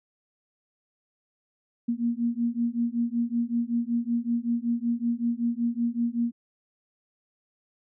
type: beating tone pair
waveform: sine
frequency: 233.1 / 238.4 Hz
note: A#3 / A#3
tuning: 0 / +39 cents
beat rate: 5.3 Hz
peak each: -27 dBFS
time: 1.88-6.32 s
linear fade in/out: 10 ms
effects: none